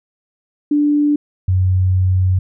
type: tone pair in turn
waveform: sine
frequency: 293.7 / 92.78 Hz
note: D4 / F#2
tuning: 0 / +5 cents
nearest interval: octave + minor sixth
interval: 1995 cents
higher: first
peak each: -11 dBFS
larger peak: neither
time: 0.71-1.16 / 1.48-2.39 s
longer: second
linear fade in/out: 5 ms
effects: none